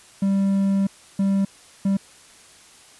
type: tone bursts at uneven times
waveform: triangle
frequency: 196 Hz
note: G3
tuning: in tune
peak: -15 dBFS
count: 3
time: 0.22-0.87 / 1.19-1.45 / 1.85-1.97 s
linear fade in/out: 5 ms
effects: white hiss -49 dBFS RMS until 2.99 s + resampled to 24000 Hz